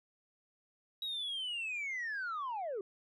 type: linear sweep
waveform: sine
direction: down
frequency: 3858 to 370 Hz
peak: -34 dBFS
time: 1.02-2.81 s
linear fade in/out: 2 ms
effects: tanh soft clip ceiling -34 dBFS